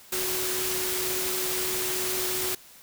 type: tone in noise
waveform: sine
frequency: 370 Hz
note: F#4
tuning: in tune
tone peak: -33 dBFS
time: 0.12-2.55 s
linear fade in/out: 5 ms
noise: white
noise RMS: -29 dBFS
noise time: 0.12-2.55 s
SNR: -7 dB
effects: white hiss -51 dBFS RMS until 2.82 s